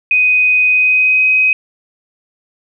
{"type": "tone with pitch glide", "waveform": "sine", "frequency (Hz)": [2500, 2522], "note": ["D#7", "D#7"], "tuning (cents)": [8, 23], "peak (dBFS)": -8, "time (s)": [0.11, 1.53], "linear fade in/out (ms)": 2, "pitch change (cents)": 15, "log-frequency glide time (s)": [0.69, 1.26], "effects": []}